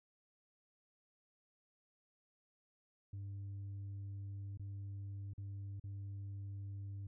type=tone with dropouts; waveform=sine; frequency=99.3 Hz; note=G2; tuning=23 cents sharp; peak=-40 dBFS; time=3.13-7.07 s; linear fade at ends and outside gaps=5 ms; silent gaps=4.574-4.595 / 5.335-5.379 / 5.798-5.839 s; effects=tanh soft clip ceiling -42 dBFS